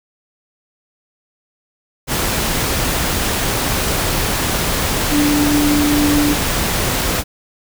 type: tone in noise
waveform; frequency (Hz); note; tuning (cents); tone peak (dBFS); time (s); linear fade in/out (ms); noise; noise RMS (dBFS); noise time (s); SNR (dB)
sine; 293.7; D4; 0; -13; 5.1-6.36; 50; pink; -18; 2.07-7.24; +2
effects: none